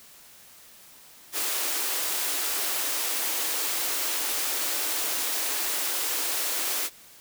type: high-pass noise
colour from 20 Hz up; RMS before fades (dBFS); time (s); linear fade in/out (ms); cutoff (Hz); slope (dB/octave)
white; -28; 1.32-6.9; 50; 270; 96
effects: white hiss -51 dBFS RMS until 7.2 s